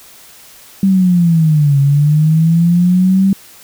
sine linear two-way sweep, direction down then up, 196 to 138 to 196 Hz, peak -7 dBFS, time 0.83-3.33 s, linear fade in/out 2 ms, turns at 1.79 s, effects white hiss -40 dBFS RMS until 3.63 s

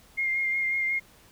sine tone with vibrato, 2123 Hz, C7, 25 cents sharp, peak -24 dBFS, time 0.17-1 s, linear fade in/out 20 ms, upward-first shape sine, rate 5.5 Hz, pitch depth 20 cents each way, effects pink hiss -56 dBFS RMS until 1.31 s

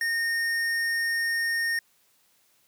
sine tone with hard clipping, 1840 Hz, A#6, 23 cents flat, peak -26 dBFS, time 0.01-1.79 s, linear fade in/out 2 ms, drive 12 dB, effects white hiss -65 dBFS RMS until 2.67 s + high-pass 80 Hz 12 dB/octave

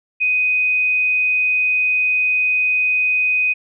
sine tone, 2500 Hz, D#7, 8 cents sharp, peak -14 dBFS, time 0.2-3.54 s, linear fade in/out 20 ms, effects none

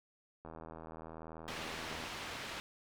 click train, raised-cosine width 1 ms, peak -34 dBFS, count 129, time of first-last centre 0.45-2.038 s, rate 80.6 Hz
white low-pass noise, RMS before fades -44 dBFS, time 1.48-2.6 s, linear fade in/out 0 ms, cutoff 3100 Hz, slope 12 dB/octave
effects none

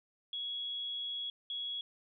sine tone bursts at uneven times, 3341 Hz, G#7, 10 cents sharp, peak -36 dBFS, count 2, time 0.33-1.3 / 1.5-1.81 s, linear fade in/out 2 ms, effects none

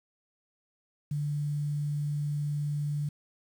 sine tone with quantisation, 146.83 Hz, D3, in tune, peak -28 dBFS, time 1.11-3.09 s, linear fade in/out 5 ms, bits 9, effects none

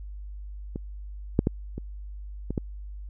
clicks, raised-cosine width 3 ms, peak -19 / -6 / -9 / -21 / -17 / -13 dBFS, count 6, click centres 0.759 / 1.391 / 1.471 / 1.78 / 2.506 / 2.578 s, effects added 50 Hz sine -36 dBFS peak until 3.09 s

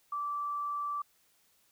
sine tone, 1164 Hz, D6, 16 cents flat, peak -32 dBFS, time 0.12-1.02 s, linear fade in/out 5 ms, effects white hiss -69 dBFS RMS until 1.71 s

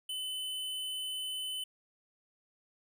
square tone, 3025 Hz, F#7, 38 cents sharp, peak -36 dBFS, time 0.09-1.64 s, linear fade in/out 5 ms, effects none

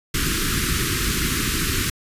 pink band-stop noise, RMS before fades -22 dBFS, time 0.14-1.9 s, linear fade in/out 5 ms, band 400 to 1200 Hz, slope 48 dB/octave, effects resampled to 32000 Hz

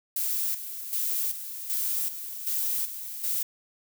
violet noise with tremolo, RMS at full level -28 dBFS, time 0.16-3.43 s, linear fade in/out 5 ms, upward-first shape square, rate 1.3 Hz, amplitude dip 65%, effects none

